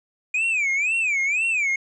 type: tone with vibrato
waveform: triangle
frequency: 2416 Hz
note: D7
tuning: 48 cents sharp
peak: -18 dBFS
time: 0.34-1.76 s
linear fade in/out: 5 ms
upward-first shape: sine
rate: 2 Hz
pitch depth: 210 cents each way
effects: resampled to 22050 Hz